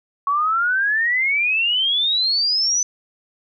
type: exponential sweep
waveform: sine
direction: up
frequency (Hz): 1110 to 6090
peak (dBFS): -16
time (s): 0.27-2.83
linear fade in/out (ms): 2
effects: none